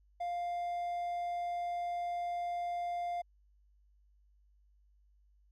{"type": "tone", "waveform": "triangle", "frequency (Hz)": 700, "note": "F5", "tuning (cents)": 4, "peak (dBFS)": -32, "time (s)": [0.2, 3.22], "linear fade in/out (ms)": 10, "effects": ["added 50 Hz sine -64 dBFS peak until 5.51 s"]}